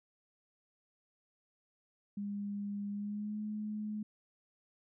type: tone with pitch glide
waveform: sine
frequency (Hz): 202.9 to 212.1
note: G#3 to G#3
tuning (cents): -40 to +37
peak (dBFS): -36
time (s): 2.17-4.03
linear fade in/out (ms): 5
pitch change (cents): +77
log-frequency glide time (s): 2.91-3.39
effects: none